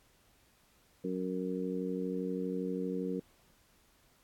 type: harmonic tone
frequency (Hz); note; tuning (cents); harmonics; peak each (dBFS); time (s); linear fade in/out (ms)
92.5; F#2; 0; 2 / 3 / 4 / 5; -37 / -38 / -41 / -38; 1.04-3.2; 5
effects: pink hiss -67 dBFS RMS until 4.23 s + AAC 64 kbps